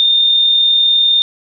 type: tone with amplitude modulation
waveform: sine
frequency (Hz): 3632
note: A#7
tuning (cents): -46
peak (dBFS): -7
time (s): 0-1.22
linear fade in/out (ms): 0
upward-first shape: sine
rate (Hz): 39.8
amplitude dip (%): 30
effects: none